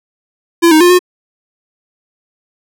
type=tone with pitch steps; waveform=square; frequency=338.8 / 312.5 / 353.2 / 360.5 Hz; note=E4 / D#4 / F4 / F#4; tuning=+48 / +8 / +20 / -45 cents; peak=-5 dBFS; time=0.62-0.992 s; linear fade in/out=20 ms; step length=93 ms; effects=none